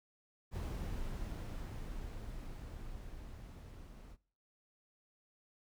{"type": "noise with level ramp", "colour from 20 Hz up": "brown", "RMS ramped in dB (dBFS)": [-39, -52], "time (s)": [0.51, 4.17], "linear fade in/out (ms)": 50, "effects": ["noise-tail reverb RT60 0.5 s tail -21 dB re dry"]}